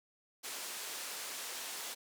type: band-pass noise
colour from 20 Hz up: white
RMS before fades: -43 dBFS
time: 0.43-1.95 s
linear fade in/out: 20 ms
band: 350 to 9800 Hz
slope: 12 dB/octave
effects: none